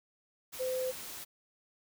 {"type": "tone in noise", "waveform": "sine", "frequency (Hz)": 513, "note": "C5", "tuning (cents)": -34, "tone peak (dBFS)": -31, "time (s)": [0.59, 0.92], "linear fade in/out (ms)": 20, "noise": "white", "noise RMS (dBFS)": -44, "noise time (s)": [0.52, 1.25], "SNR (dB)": 10, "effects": []}